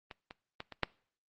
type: clicks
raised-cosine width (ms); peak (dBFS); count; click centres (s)
0.3; -29 / -29 / -24 / -28 / -12; 5; 0.112 / 0.309 / 0.604 / 0.723 / 0.833
effects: noise-tail reverb RT60 0.5 s tail -23 dB re dry + Opus 24 kbps